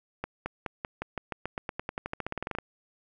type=accelerating click train; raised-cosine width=0.5 ms; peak=-17 dBFS; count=24; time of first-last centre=0.24-2.586 s; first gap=220 ms; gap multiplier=0.92; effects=none